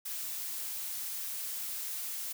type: noise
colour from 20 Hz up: blue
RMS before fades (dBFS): -38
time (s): 0.05-2.33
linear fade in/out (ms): 10
effects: none